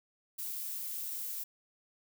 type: noise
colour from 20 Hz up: violet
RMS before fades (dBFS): -39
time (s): 0.38-1.44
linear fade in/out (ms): 10
effects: none